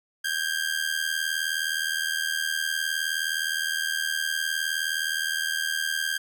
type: ring-modulated tone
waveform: sawtooth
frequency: 1600 Hz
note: G6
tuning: 35 cents sharp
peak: -19 dBFS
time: 0.24-6.18 s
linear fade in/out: 10 ms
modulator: 39.7 Hz
effects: none